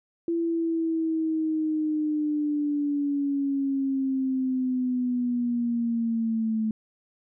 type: linear sweep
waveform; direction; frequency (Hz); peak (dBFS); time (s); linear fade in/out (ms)
sine; down; 337.3 to 217.7; -23; 0.28-6.71; 2
effects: none